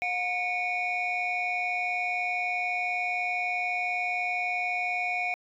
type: tone cluster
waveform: sine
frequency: 718 / 2224 / 2435 Hz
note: F5 / C#7 / D#7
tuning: +48 / +5 / -38 cents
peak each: -30 / -30 / -30 dBFS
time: 0.02-5.34 s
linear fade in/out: 0 ms
effects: tanh soft clip ceiling -21 dBFS